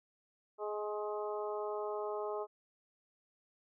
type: harmonic tone with a mistuned harmonic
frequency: 209.6 Hz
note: G#3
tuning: 16 cents sharp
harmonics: 2 / 3 / 4 / 5 / 6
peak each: -38 / -42 / -44 / -46 / -48 dBFS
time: 0.58-2.47 s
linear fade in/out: 50 ms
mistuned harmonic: 5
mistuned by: +18 cents
effects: none